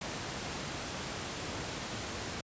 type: noise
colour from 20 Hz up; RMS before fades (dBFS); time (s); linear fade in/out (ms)
pink; -38; 0.01-2.41; 5
effects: high-pass 80 Hz 12 dB/octave + resampled to 16000 Hz